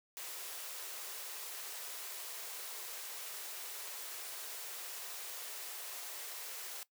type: high-pass noise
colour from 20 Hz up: white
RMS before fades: -45 dBFS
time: 0.17-6.83 s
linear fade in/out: 0 ms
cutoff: 360 Hz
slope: 96 dB/octave
effects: noise-tail reverb RT60 0.1 s tail -18 dB re dry